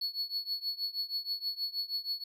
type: tone with tremolo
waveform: triangle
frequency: 4398 Hz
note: C#8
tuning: 14 cents flat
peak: -28 dBFS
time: 0.01-2.24 s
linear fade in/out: 5 ms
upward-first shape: triangle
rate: 6.3 Hz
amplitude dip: 95%
effects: none